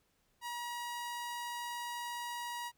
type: tone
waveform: sawtooth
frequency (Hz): 957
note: A#5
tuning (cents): +45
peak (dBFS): -35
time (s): 0.41-2.72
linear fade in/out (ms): 50
effects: pink hiss -75 dBFS RMS until 2.77 s